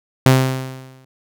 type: tone with exponential decay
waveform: sawtooth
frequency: 130.81 Hz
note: C3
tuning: in tune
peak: -3 dBFS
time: 0.26-1.05 s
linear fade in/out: 2 ms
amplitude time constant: 170 ms
effects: none